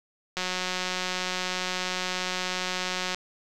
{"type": "click train", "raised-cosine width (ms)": 0.2, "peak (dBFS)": -12, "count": 509, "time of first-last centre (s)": [0.37, 3.146], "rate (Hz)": 183, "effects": []}